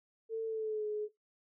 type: tone with pitch glide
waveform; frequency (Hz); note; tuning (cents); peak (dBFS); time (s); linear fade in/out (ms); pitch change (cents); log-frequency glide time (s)
sine; 447.9 to 422.8; A4 to G#4; +31 to +31; -33; 0.29-1.09; 50; -100; 0.45-0.87
effects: noise-tail reverb RT60 0.2 s tail -20 dB re dry